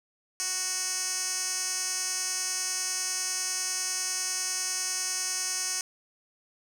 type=tone with band-pass filter; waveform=10% pulse; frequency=370 Hz; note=F#4; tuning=in tune; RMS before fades=-31 dBFS; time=0.4-5.81 s; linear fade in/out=0 ms; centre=7100 Hz; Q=4.4; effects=8-bit